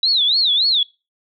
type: tone with vibrato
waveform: sine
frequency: 3841 Hz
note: B7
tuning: 49 cents flat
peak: -13 dBFS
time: 0.03-0.83 s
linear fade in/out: 2 ms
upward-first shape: sine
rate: 3.5 Hz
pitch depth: 230 cents each way
effects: noise-tail reverb RT60 0.3 s tail -25 dB re dry